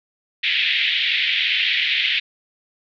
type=band-pass noise; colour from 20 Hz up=white; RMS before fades=-20 dBFS; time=0.43-2.2 s; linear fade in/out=10 ms; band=1900 to 3600 Hz; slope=48 dB/octave; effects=none